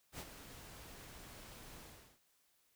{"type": "noise with ADSR envelope", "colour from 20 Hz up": "pink", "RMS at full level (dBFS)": -45, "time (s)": [0.12, 2.2], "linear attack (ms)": 70, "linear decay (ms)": 56, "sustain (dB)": -9, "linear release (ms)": 400, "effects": ["white hiss -75 dBFS RMS until 2.75 s"]}